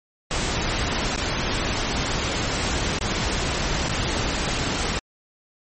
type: noise with dropouts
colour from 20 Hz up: pink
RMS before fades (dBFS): -24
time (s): 0.31-4.99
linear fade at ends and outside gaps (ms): 0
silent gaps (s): 1.162-1.176 / 2.987-3.011 / 3.886-3.894
effects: MP3 32 kbps